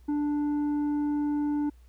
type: tone with tanh clipping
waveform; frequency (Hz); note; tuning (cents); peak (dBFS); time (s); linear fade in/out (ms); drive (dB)
sine; 293.7; D4; 0; -26; 0.08-1.7; 10; 6
effects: added 60 Hz sine -51 dBFS peak until 1.88 s + pink hiss -68 dBFS RMS until 1.88 s